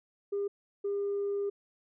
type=tone bursts at uneven times; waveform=sine; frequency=402.5 Hz; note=G4; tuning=46 cents sharp; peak=-28 dBFS; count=2; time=0.32-0.48 / 0.84-1.5 s; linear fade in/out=10 ms; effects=tanh soft clip ceiling -26 dBFS